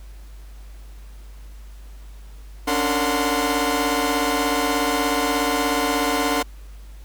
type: tone cluster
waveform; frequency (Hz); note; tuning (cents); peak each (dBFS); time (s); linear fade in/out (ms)
sawtooth; 277.4 / 294.1 / 455.3 / 726 / 1038; C#4 / D4 / A#4 / F#5 / C6; +1 / +3 / -41 / -33 / -14; -22; 2.67-6.43; 10
effects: added 50 Hz sine -37 dBFS peak until 7.04 s + pink hiss -53 dBFS RMS until 7.04 s